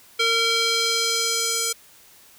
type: tone with band-pass filter sweep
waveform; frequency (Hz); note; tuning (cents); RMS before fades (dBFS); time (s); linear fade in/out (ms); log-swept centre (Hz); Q
square; 458.4; A#4; -29; -22; 0.19-1.73; 10; 3100 to 7500; 1.4
effects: white hiss -51 dBFS RMS until 2.38 s